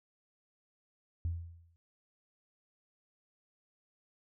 sine tone with exponential decay, 84.5 Hz, E2, 43 cents sharp, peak -28 dBFS, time 1.25-1.76 s, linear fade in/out 0 ms, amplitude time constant 110 ms, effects tanh soft clip ceiling -26 dBFS

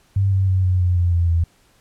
sine tone with pitch steps, 98 / 95.82 / 93.68 / 91.6 / 89.56 / 87.56 / 85.61 / 83.7 Hz, G2 / G2 / F#2 / F#2 / F2 / F2 / F2 / E2, 0 / -39 / +22 / -17 / +44 / +5 / -34 / +27 cents, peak -14 dBFS, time 0.16-1.44 s, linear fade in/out 5 ms, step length 160 ms, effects pink hiss -57 dBFS RMS until 1.8 s + low-pass 12000 Hz 12 dB/octave

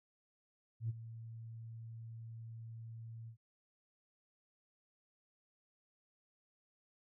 sine tone with ADSR envelope, 113.8 Hz, A#2, 41 cents flat, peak -32 dBFS, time 0.8-3.37 s, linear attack 93 ms, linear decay 27 ms, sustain -14 dB, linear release 91 ms, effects tanh soft clip ceiling -29 dBFS

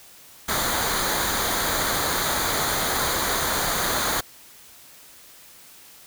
pink noise with comb filter, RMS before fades -24 dBFS, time 0.48-4.21 s, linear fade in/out 10 ms, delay 0.37 ms, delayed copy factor -0.65, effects white hiss -48 dBFS RMS until 6.06 s

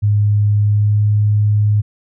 sine tone with pitch glide, 103.83 to 104.79 Hz, G#2 to G#2, 0 to +16 cents, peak -10 dBFS, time 0.02-1.82 s, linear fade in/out 20 ms, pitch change +16 cents, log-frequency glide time 0.61-1.02 s, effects none

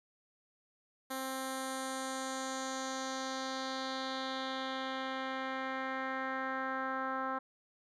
10% pulse tone with low-pass filter sweep, 263.8 Hz, C4, 14 cents sharp, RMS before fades -38 dBFS, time 1.1-7.39 s, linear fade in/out 10 ms, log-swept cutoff 12000 to 1300 Hz, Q 2.3, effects none

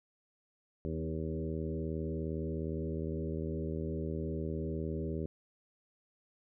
harmonic tone with a mistuned harmonic, 79.7 Hz, D#2, 42 cents sharp, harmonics 1 / 2 / 3 / 4 / 5 / 6 / 7, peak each -39 / -39 / -42 / -43 / -41 / -46 / -48 dBFS, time 0.85-5.26 s, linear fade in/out 0 ms, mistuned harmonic 4, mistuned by -15 cents, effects none

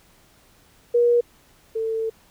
sine tone pair in turn, 478 / 446.6 Hz, A#4 / A4, +43 / +26 cents, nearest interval minor second, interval 117 cents, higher first, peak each -14 / -22 dBFS, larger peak first, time 0.94-1.21 / 1.75-2.1 s, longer second, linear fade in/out 10 ms, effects pink hiss -56 dBFS RMS until 2.3 s

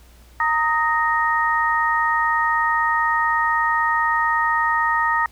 sine tone cluster, 924 / 1253 / 1860 Hz, A#5 / D#6 / A#6, -16 / +12 / -4 cents, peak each -21 dBFS, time 0.4-5.26 s, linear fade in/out 2 ms, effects added 60 Hz sine -46 dBFS peak until 5.31 s + pink hiss -53 dBFS RMS until 5.31 s

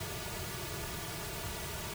pink noise with comb filter, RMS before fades -40 dBFS, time 0-1.94 s, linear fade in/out 5 ms, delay 3.8 ms, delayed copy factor -1, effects none

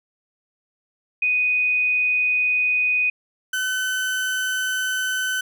sine / 35% pulse tone pair in turn, 2489 / 1516.6 Hz, D#7 / F#6, 0 / +42 cents, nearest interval major sixth, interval 858 cents, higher first, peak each -17 / -20 dBFS, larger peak first, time 1.22-3.1 / 3.53-5.41 s, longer neither, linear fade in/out 5 ms, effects none

